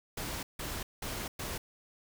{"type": "noise bursts at uneven times", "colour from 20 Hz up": "pink", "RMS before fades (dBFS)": -38, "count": 4, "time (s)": [[0.17, 0.43], [0.59, 0.83], [1.02, 1.28], [1.39, 1.58]], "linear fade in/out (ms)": 5, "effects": []}